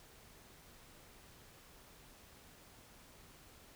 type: silence
effects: pink hiss -60 dBFS RMS until 3.75 s